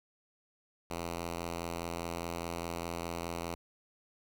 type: tone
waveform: 5% pulse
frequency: 84.9 Hz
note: F2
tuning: 48 cents flat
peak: -25 dBFS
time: 0.9-3.55 s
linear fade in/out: 5 ms
effects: none